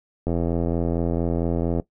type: click train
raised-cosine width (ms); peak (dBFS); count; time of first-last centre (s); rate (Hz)
2; -11; 130; 0.27-1.798; 84.4
effects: noise-tail reverb RT60 0.1 s tail -17 dB re dry